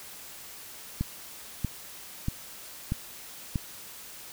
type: click train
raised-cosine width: 5 ms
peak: -15 dBFS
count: 5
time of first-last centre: 1.01-3.558 s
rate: 1.57 Hz
effects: white hiss -45 dBFS RMS until 4.32 s